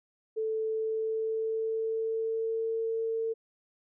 sine tone with pitch glide, 440 to 450.8 Hz, A4 to A4, 0 to +42 cents, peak -28 dBFS, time 0.36-3.34 s, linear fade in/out 20 ms, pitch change +42 cents, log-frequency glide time 0.67-2.82 s, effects none

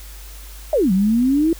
sine exponential two-way sweep, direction down then up, 658 to 182.5 to 338.1 Hz, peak -13 dBFS, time 0.73-1.53 s, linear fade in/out 2 ms, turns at 0.92 s, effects added 50 Hz sine -35 dBFS peak until 1.59 s + white hiss -42 dBFS RMS until 1.59 s

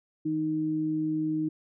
sine tone pair together, 158.45 / 311.1 Hz, D#3 / D#4, +32 / 0 cents, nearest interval octave, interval 1168 cents, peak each -35 / -26 dBFS, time 0.25-1.49 s, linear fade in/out 10 ms, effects none

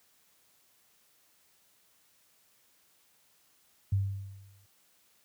sine tone with exponential decay, 98.2 Hz, G2, 4 cents sharp, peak -22 dBFS, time 3.92-4.66 s, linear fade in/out 5 ms, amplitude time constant 160 ms, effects white hiss -67 dBFS RMS until 5.24 s + high-pass 60 Hz 12 dB/octave

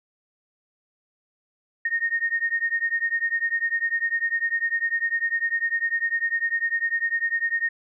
sine beating tone pair, 1843 / 1853 Hz, A#6 / A#6, -20 / -11 cents, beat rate 10 Hz, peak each -25 / -25 dBFS, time 1.85-7.69 s, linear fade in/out 5 ms, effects none

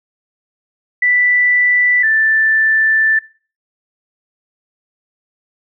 sine tone pair in turn, 1975.5 / 1765.6 Hz, B6 / A6, 0 / +5 cents, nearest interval major second, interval 195 cents, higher first, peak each -10 dBFS, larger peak neither, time 1.02-2.03 / 2.03-3.19 s, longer second, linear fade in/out 5 ms, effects noise-tail reverb RT60 0.4 s tail -21 dB re dry

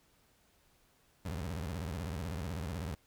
25% pulse tone with vibrato, 82.41 Hz, E2, in tune, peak -33 dBFS, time 1.25-2.95 s, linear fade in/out 5 ms, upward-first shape sine, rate 16 Hz, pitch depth 280 cents each way, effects pink hiss -69 dBFS RMS until 3.06 s

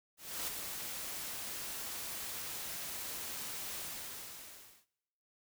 white noise with ADSR envelope, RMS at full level -37 dBFS, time 0.17-4.86 s, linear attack 310 ms, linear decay 4 ms, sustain -5 dB, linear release 1100 ms, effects noise-tail reverb RT60 1.0 s tail -23 dB re dry

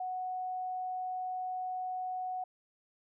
sine tone, 739 Hz, F#5, 2 cents flat, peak -34 dBFS, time 0-2.44 s, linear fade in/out 5 ms, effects none

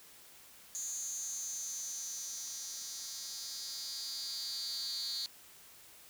10% pulse tone with high-pass filter sweep, 270.3 Hz, C#4, 44 cents flat, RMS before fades -41 dBFS, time 0.75-5.26 s, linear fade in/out 0 ms, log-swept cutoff 6700 to 4400 Hz, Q 9, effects white hiss -57 dBFS RMS until 6.09 s

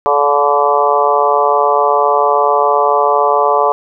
harmonic tone with a mistuned harmonic, 144.4 Hz, D3, 29 cents flat, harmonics 3 / 4 / 5 / 6 / 7 / 8, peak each -16 / -16 / -16 / -16 / -16 / -16 dBFS, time 0.06-3.72 s, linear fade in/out 0 ms, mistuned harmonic 5, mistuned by -17 cents, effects none

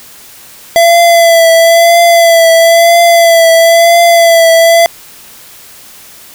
square tone with vibrato, 672 Hz, E5, 33 cents sharp, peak -3 dBFS, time 0.76-4.86 s, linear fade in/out 0 ms, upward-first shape triangle, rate 1 Hz, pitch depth 37 cents each way, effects white hiss -34 dBFS RMS until 6.34 s

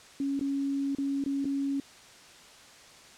sine tone with dropouts, 277.2 Hz, C#4, in tune, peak -27 dBFS, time 0.2-1.8 s, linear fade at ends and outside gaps 2 ms, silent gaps 0.394-0.41 / 0.95-0.984 / 1.24-1.261 / 1.445-1.453 s, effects white hiss -52 dBFS RMS until 3.17 s + low-pass 7000 Hz 12 dB/octave

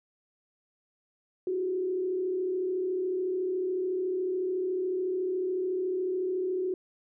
sine tone with frequency modulation, 370 Hz, F#4, in tune, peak -27 dBFS, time 1.47-6.74 s, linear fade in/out 2 ms, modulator 33.9 Hz, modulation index 0.54, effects none

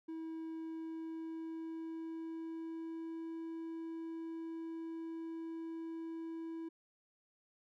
triangle tone with pitch glide, 323.4 to 327.9 Hz, E4 to E4, -33 to -9 cents, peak -39 dBFS, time 0.08-6.69 s, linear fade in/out 10 ms, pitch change +24 cents, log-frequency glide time 0.55-3.35 s, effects none

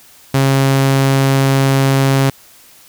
sawtooth tone, 135.7 Hz, C#3, 36 cents flat, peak -6 dBFS, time 0.34-2.3 s, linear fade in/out 5 ms, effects white hiss -44 dBFS RMS until 2.88 s

